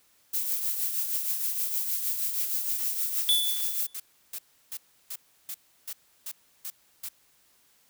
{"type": "noise with tremolo", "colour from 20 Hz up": "violet", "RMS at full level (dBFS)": -27, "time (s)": [0.33, 3.87], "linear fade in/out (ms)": 10, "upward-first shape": "triangle", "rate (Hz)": 6.4, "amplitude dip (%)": 55}
{"type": "noise bursts", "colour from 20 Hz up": "blue", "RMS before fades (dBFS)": -36, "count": 13, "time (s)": [2.4, 7.088], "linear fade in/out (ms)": 5, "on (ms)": 56, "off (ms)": 330}
{"type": "tone with exponential decay", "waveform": "square", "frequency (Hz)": 3460, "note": "A7", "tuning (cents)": -30, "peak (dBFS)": -19, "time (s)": [3.29, 3.94], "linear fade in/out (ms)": 0, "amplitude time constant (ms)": 140}
{"effects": ["white hiss -64 dBFS RMS until 7.89 s"]}